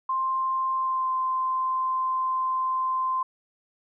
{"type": "tone with pitch glide", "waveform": "sine", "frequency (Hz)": [1051, 1039.5], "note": ["C6", "C6"], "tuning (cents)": [7, -12], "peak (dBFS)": -23, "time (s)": [0.09, 3.23], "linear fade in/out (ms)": 5, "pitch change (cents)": -19, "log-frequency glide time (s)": [0.76, 1.11], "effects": []}